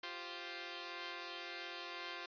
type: chord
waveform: 5% pulse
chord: F suspended second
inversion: none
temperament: equal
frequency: 349.2 / 392 / 523.3 Hz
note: F4 / G4 / C5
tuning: 0 / 0 / 0 cents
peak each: -35 / -39 / -38 dBFS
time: 0.03-2.26 s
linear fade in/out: 5 ms
effects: resampled to 11025 Hz